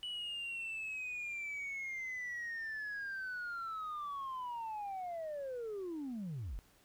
sine linear sweep, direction down, 2963 to 34.16 Hz, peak -37 dBFS, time 0.03-6.59 s, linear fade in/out 0 ms, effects tanh soft clip ceiling -37 dBFS + pink hiss -67 dBFS RMS until 6.84 s

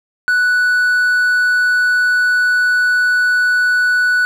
triangle tone, 1481 Hz, F#6, 1 cent sharp, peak -9 dBFS, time 0.28-4.25 s, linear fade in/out 0 ms, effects none

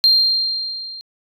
sine tone with level ramp, 4186 Hz, C8, in tune, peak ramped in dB -7 to -31 dBFS, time 0.04-1.01 s, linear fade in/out 0 ms, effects tanh soft clip ceiling -6 dBFS

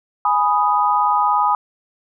sine chord, G# minor, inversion none, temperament equal, 830.6 / 987.8 / 1244.5 Hz, G#5 / B5 / D#6, 0 / 0 / 0 cents, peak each -18 dBFS, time 0.25-1.55 s, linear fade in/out 2 ms, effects none

